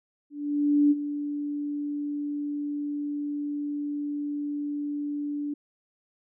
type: tone with ADSR envelope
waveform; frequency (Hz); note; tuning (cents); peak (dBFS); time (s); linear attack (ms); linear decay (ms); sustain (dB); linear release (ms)
sine; 291.3; D4; -14; -16; 0.3-5.54; 610; 32; -12; 7
effects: none

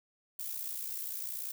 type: noise with amplitude modulation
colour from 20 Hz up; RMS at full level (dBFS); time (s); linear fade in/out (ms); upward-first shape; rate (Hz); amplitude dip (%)
violet; -36; 0.39-1.52; 5; sine; 60.3; 65
effects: none

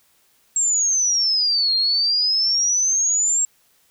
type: exponential two-way sweep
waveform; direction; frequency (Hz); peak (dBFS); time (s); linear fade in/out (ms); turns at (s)
sine; down then up; 7590 to 4186 to 7580; -16; 0.56-3.45; 2; 1.75
effects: white hiss -60 dBFS RMS until 3.9 s

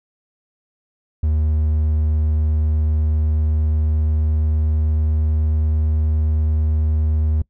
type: tone with pitch glide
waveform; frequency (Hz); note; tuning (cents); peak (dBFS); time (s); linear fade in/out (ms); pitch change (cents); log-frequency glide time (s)
triangle; 76.9 to 77.35; D#2 to D#2; -20 to -10; -13; 1.23-7.42; 5; +10; 1.87-5.65
effects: noise-tail reverb RT60 0.1 s tail -23 dB re dry

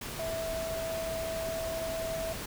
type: tone in noise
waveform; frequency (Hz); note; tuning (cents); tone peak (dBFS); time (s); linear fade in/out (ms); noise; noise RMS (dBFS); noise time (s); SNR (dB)
sine; 654; E5; -14; -33; 0.19-2.33; 5; pink; -39; 0.01-2.46; +3
effects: none

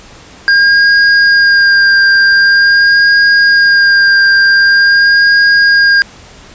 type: tone with vibrato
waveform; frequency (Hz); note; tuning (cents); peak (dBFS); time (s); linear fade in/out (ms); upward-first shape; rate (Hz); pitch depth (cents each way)
square; 1610; G6; +46; -5; 0.48-6.02; 0; sine; 0.45; 20
effects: pink hiss -36 dBFS RMS until 6.54 s + resampled to 16000 Hz

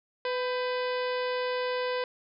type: harmonic tone with a mistuned harmonic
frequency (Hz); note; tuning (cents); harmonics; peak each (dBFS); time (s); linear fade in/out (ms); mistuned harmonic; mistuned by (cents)
500; B4; +21; 1 / 2 / 3 / 4 / 5 / 6 / 7 / 8 / 9 / 10; -29 / -35 / -39 / -41 / -43 / -45 / -46 / -47 / -48 / -49; 0.25-2.04; 2; 3; +71
effects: none

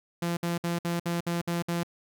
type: tone bursts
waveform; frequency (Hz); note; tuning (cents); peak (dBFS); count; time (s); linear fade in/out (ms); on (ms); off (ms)
sawtooth; 171.3; F3; -33; -23; 8; 0.22-1.833; 5; 150; 59
effects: none

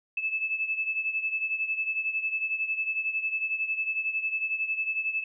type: beating tone pair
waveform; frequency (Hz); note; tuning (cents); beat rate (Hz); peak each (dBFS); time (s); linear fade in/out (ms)
sine; 2613 / 2624; E7 / E7; -16 / -9; 11; -28 / -33; 0.17-5.24; 5
effects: none

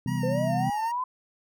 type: chord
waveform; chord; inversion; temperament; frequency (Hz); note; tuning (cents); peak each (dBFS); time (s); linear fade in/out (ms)
sine; C major seventh; none; equal; 130.81 / 164.81 / 196 / 246.9; C3 / E3 / G3 / B3; 0 / 0 / 0 / 0; -29 / -31 / -32 / -32; 0.06-0.7; 2
type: tone with vibrato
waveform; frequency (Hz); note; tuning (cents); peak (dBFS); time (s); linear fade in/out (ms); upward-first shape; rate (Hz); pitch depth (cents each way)
25% pulse; 932.3; A#5; 0; -33; 0.07-0.92; 10; sine; 3.6; 56
type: linear sweep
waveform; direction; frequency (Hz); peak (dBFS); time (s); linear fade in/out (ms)
sine; up; 490 to 1032; -26; 0.23-1.04; 5
effects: none

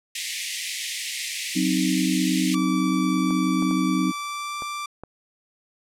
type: high-pass noise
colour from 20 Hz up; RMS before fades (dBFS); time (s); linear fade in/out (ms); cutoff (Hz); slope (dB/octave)
pink; -29; 0.15-2.55; 5; 1900; 96
type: chord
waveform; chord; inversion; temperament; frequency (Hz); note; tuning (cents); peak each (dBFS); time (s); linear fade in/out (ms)
sine; C diminished; second; equal; 185 / 261.6 / 311.1; Gb3 / C4 / Eb4; 0 / 0 / 0; -24; 1.55-4.12; 20
type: tone with pitch glide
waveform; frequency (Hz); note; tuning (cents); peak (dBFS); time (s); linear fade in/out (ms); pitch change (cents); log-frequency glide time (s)
sawtooth; 1158 to 1174.8; D6 to D6; -25 to 0; -25; 2.54-4.86; 5; +25; 3.93-4.61
type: clicks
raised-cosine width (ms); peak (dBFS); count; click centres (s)
1; -23; 5; 3.307 / 3.624 / 3.711 / 4.622 / 5.036
effects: low-pass 10000 Hz 12 dB/octave

